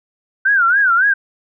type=tone with vibrato; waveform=sine; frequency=1500 Hz; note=F#6; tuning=23 cents sharp; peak=-10 dBFS; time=0.45-1.14 s; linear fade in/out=10 ms; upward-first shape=sine; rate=3.6 Hz; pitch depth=180 cents each way; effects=none